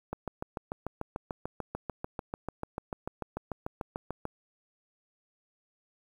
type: click train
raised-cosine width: 1 ms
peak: -20 dBFS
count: 29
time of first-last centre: 0.13-4.254 s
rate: 6.79 Hz
effects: 9-bit